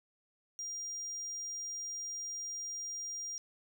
triangle tone, 5700 Hz, F8, 34 cents sharp, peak -37 dBFS, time 0.59-3.38 s, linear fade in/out 0 ms, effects none

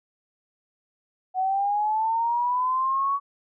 sine linear sweep, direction up, 740 to 1128 Hz, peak -21 dBFS, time 1.34-3.2 s, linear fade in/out 50 ms, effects none

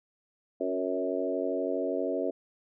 harmonic tone with a mistuned harmonic, 92.5 Hz, F#2, in tune, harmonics 3 / 4 / 5 / 6 / 7, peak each -34 / -34 / -34 / -34 / -34 dBFS, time 0.6-2.31 s, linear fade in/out 10 ms, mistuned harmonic 4, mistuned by -17 cents, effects none

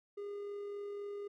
triangle tone with amplitude modulation, 407 Hz, G#4, 35 cents flat, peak -37 dBFS, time 0.17-1.28 s, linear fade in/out 10 ms, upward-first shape sine, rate 43.9 Hz, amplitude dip 25%, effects none

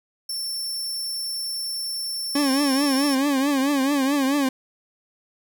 sawtooth tone, 5410 Hz, E8, 44 cents sharp, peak -24 dBFS, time 0.29-3.15 s, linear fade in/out 5 ms
40% pulse tone with vibrato, 276.6 Hz, C#4, 4 cents flat, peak -18 dBFS, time 2.35-4.49 s, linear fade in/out 5 ms, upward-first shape triangle, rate 4.6 Hz, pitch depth 120 cents each way
effects none

